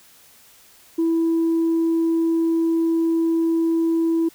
sine tone, 329.6 Hz, E4, in tune, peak -15 dBFS, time 0.98-4.29 s, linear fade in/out 10 ms, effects tanh soft clip ceiling -14 dBFS + white hiss -51 dBFS RMS until 4.34 s

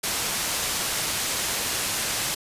white low-pass noise, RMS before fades -27 dBFS, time 0.03-2.35 s, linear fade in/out 10 ms, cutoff 10000 Hz, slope 12 dB/octave, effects resampled to 32000 Hz

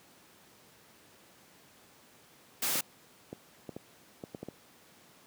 white noise, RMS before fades -31 dBFS, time 2.62-2.81 s, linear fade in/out 5 ms
clicks, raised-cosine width 2 ms, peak -25 dBFS, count 8, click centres 2.756 / 3.329 / 3.692 / 3.765 / 4.238 / 4.348 / 4.43 / 4.486 s
effects pink hiss -59 dBFS RMS until 5.26 s + high-pass 150 Hz 12 dB/octave

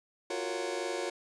sawtooth chord, Gb major seventh, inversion third, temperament just, 346.9 / 370 / 462.5 / 555 Hz, F4 / Gb4 / Bb4 / Db5, -12 / 0 / -14 / +2 cents, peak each -34 dBFS, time 0.3-1.1 s, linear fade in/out 5 ms, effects resampled to 22050 Hz

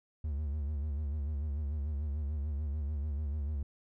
triangle tone with vibrato, 73.42 Hz, D2, in tune, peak -30 dBFS, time 0.24-3.63 s, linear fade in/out 5 ms, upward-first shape sine, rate 6.8 Hz, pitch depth 100 cents each way, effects none

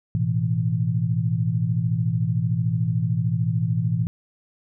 sine chord, A suspended second, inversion none, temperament equal, 110 / 123.47 / 164.81 Hz, A2 / B2 / E3, 0 / 0 / 0 cents, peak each -24 dBFS, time 0.15-4.07 s, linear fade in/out 0 ms, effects none

